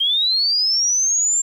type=linear sweep; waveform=sine; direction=up; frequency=3148 to 7410 Hz; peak=-15 dBFS; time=0-1.42 s; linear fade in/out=10 ms; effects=8-bit